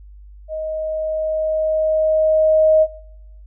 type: tone with level ramp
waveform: sine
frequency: 627 Hz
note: D#5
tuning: 13 cents sharp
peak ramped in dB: -23 to -9 dBFS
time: 0.48-2.87 s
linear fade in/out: 50 ms
effects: noise-tail reverb RT60 0.9 s tail -24 dB re dry + added 50 Hz sine -38 dBFS peak until 3.46 s